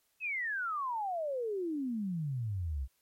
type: exponential sweep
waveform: sine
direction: down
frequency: 2637 to 61.8 Hz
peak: -32 dBFS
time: 0.2-2.88 s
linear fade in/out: 50 ms
effects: white hiss -74 dBFS RMS until 3.01 s + MP3 64 kbps